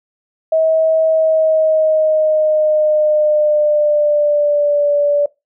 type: tone with pitch glide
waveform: sine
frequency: 640 to 580.1 Hz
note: D#5 to D5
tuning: +49 to -21 cents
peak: -10 dBFS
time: 0.52-5.26 s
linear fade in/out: 5 ms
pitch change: -170 cents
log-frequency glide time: 1.05-4.93 s
effects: noise-tail reverb RT60 0.2 s tail -20 dB re dry